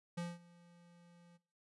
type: tone with ADSR envelope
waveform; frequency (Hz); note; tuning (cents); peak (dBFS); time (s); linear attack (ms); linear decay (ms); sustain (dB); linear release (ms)
square; 172.8; F3; -18; -38; 0.17-1.38; 11; 200; -24; 24
effects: noise-tail reverb RT60 0.4 s tail -19 dB re dry + resampled to 24000 Hz